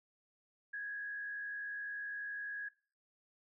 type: tone with frequency modulation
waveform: sine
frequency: 1661.2 Hz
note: G#6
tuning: in tune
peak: -39 dBFS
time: 0.73-2.69 s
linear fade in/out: 10 ms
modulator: 71.7 Hz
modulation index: 0.5
effects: noise-tail reverb RT60 0.4 s tail -21 dB re dry